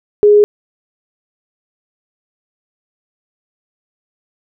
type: tone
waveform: sine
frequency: 415.3 Hz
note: G#4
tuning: in tune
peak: -4 dBFS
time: 0.23-0.44 s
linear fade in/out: 0 ms
effects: none